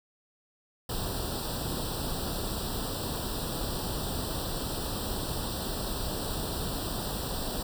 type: noise with comb filter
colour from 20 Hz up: pink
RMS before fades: -33 dBFS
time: 0.89-7.63 s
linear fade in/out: 5 ms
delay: 0.23 ms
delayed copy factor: +1
effects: none